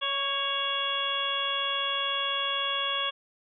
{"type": "harmonic tone with a mistuned harmonic", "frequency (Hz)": 558, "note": "C#5", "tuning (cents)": 11, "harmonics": [1, 2, 3, 4, 5, 6], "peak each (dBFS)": [-38, -32, -37, -41, -33, -30], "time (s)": [0.01, 3.11], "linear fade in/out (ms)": 20, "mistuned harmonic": 3, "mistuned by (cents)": -32, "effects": []}